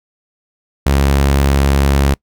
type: tone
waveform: sawtooth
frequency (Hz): 69.3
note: C#2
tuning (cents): 0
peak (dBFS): -6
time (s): 0.86-2.14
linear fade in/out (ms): 5
effects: noise-tail reverb RT60 0.1 s tail -25 dB re dry